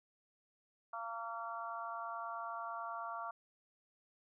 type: harmonic tone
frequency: 229.2 Hz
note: A#3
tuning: 29 cents flat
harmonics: 3 / 4 / 5 / 6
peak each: -46 / -47 / -44 / -47 dBFS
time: 0.93-3.31 s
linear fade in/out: 5 ms
effects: none